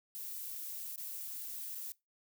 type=noise with dropouts; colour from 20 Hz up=violet; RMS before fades=-43 dBFS; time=0.15-1.92 s; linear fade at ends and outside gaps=0 ms; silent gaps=0.959-0.979 / 1.75-1.754 s; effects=noise-tail reverb RT60 0.2 s tail -21 dB re dry